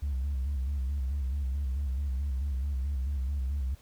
sine tone with vibrato, 68 Hz, C#2, 33 cents flat, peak -26 dBFS, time 0.02-3.75 s, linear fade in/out 10 ms, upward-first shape square, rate 4.6 Hz, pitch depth 83 cents each way, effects tanh soft clip ceiling -26 dBFS + pink hiss -60 dBFS RMS until 3.81 s

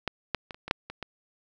clicks, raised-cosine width 0.3 ms, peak -12 / -10 / -22 / -30 / -21 / -6 / -22 / -19 dBFS, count 8, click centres 0.077 / 0.347 / 0.508 / 0.545 / 0.68 / 0.711 / 0.9 / 1.027 s, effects none

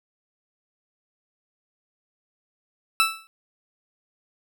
20% pulse tone with exponential decay, 1318.5 Hz, E6, in tune, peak -9 dBFS, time 3-3.27 s, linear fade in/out 0 ms, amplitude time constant 57 ms, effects none

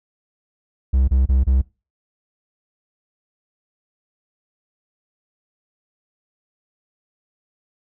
triangle tone bursts, 65.41 Hz, C2, in tune, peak -11 dBFS, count 4, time 0.93-1.617 s, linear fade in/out 10 ms, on 150 ms, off 29 ms, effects noise-tail reverb RT60 0.3 s tail -23 dB re dry

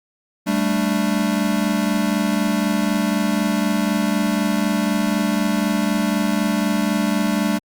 square chord, G suspended second, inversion none, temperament equal, 196 / 220 / 293.7 Hz, G3 / A3 / D4, 0 / 0 / 0 cents, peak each -22 / -22 / -24 dBFS, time 0.46-7.59 s, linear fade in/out 20 ms, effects Opus 48 kbps

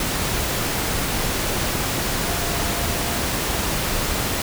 sine tone in noise, 690 Hz, F5, 21 cents flat, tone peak -33 dBFS, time 2.25-3.18 s, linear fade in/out 2 ms, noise pink, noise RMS -23 dBFS, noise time 0-4.42 s, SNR -13 dB, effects none

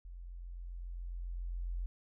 sine tone with level ramp, 43.65 Hz, F1, in tune, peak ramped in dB -45 to -34 dBFS, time 0.05-1.86 s, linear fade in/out 0 ms, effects none

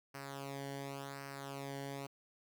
sawtooth tone with flanger, 138.59 Hz, C#3, in tune, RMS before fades -45 dBFS, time 0.14-2.07 s, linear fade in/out 10 ms, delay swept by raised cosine 0.28 to 0.79 ms, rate 0.9 Hz, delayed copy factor -0.75, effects 11-bit

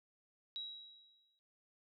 sine tone with exponential decay, 3862 Hz, B7, 39 cents flat, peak -39 dBFS, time 0.56-1.39 s, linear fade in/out 0 ms, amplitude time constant 180 ms, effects none

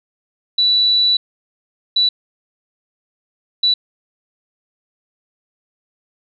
sine tone bursts at uneven times, 3951 Hz, B7, in tune, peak -11 dBFS, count 3, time 0.58-1.17 / 1.96-2.09 / 3.63-3.74 s, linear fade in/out 5 ms, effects none

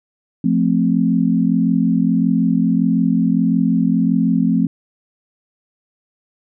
sine chord, F major, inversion none, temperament equal, 174.61 / 220 / 261.6 Hz, F3 / A3 / C4, 0 / 0 / 0 cents, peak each -17 dBFS, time 0.44-4.67 s, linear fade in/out 5 ms, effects none

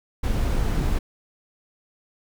brown noise, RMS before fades -22 dBFS, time 0.23-0.99 s, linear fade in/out 10 ms, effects none

